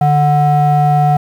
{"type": "ring-modulated tone", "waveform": "triangle", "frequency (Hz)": 293.6, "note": "D4", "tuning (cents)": 0, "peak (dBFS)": -3, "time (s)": [0.01, 1.17], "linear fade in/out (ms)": 5, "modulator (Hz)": 442, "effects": ["7-bit"]}